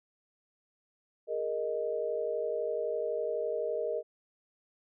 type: chord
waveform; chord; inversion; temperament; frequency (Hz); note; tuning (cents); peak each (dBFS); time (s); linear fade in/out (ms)
sine; Ab suspended second; none; just; 415.3 / 467.2 / 623; Ab4 / Bb4 / Eb5; 0 / +4 / +2; -37 / -33 / -34; 1.27-4.03; 50
effects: none